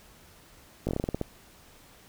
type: slowing click train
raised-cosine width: 2 ms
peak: -15 dBFS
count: 10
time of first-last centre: 0.87-1.214 s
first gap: 18 ms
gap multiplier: 1.18
effects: pink hiss -55 dBFS RMS until 2.08 s